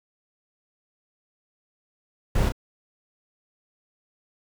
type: noise with echo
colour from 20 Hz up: brown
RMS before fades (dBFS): -22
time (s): 2.35-2.49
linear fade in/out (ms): 5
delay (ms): 32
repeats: 1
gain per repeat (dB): -5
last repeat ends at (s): 2.522
effects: none